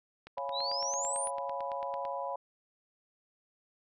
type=click train; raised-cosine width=0.3 ms; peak=-31 dBFS; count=17; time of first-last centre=0.27-2.052 s; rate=8.98 Hz
type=chord; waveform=sine; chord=C# dominant seventh; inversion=none; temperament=equal; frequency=554.4 / 698.5 / 830.6 / 987.8 Hz; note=C#5 / E#5 / G#5 / B5; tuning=0 / 0 / 0 / 0 cents; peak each=-38 / -41 / -41 / -38 dBFS; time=0.37-2.36 s; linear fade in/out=5 ms
type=exponential sweep; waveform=sine; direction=up; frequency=3700 to 10170 Hz; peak=-33 dBFS; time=0.52-1.31 s; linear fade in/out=50 ms
effects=none